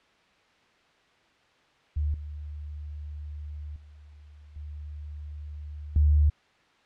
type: tone with level steps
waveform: sine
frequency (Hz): 74.4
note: D2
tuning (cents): +23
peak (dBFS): -24 / -35 / -47 / -36 / -17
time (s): 1.96-6.3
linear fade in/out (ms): 10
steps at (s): 2.14 / 3.76 / 4.56 / 5.96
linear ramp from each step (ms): 2
effects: white hiss -62 dBFS RMS until 6.85 s + low-pass 3000 Hz 12 dB/octave